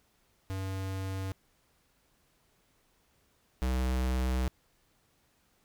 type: tone pair in turn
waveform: square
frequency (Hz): 95.6 / 63.67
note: G2 / C2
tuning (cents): -43 / -47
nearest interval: perfect fifth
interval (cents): 704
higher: first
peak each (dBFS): -34 / -28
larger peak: second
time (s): 0.5-1.32 / 3.62-4.48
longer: second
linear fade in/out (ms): 0
effects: pink hiss -70 dBFS RMS until 5.64 s